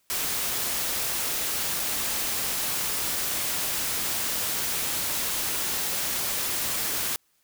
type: noise with dropouts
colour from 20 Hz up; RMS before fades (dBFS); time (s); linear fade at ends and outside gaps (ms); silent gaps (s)
white; -28; 0.1-7.16; 0; 1.795-1.799
effects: white hiss -68 dBFS RMS until 7.43 s